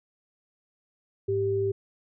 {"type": "tone pair together", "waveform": "sine", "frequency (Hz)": [104.31, 392], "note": ["G#2", "G4"], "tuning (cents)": [8, 0], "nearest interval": "octave + major seventh", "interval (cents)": 2292, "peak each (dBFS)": [-31, -24], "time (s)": [1.28, 1.72], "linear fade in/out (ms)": 10, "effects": []}